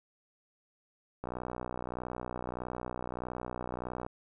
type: click train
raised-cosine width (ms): 1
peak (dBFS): -23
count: 175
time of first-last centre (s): 1.24-4.065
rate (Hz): 61.6
effects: none